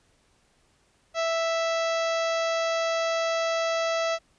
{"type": "harmonic tone", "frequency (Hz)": 659.3, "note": "E5", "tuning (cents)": 0, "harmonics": [1, 2, 3, 4, 5, 6, 7, 8, 9, 10], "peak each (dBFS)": [-25, -31, -35, -37, -39, -41, -42, -43, -44, -45], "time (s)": [1.14, 4.19], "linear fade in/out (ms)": 50, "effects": ["pink hiss -65 dBFS RMS until 4.38 s", "resampled to 22050 Hz"]}